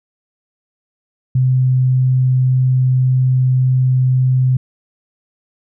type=tone; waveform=sine; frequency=128.7 Hz; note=C3; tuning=28 cents flat; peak=-10 dBFS; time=1.35-4.57 s; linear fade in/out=5 ms; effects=none